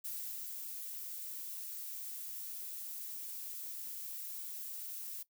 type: noise with ADSR envelope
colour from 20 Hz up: violet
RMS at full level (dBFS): -41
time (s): 0.04-5.23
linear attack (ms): 12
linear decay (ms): 440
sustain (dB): -3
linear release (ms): 7
effects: noise-tail reverb RT60 0.1 s tail -18 dB re dry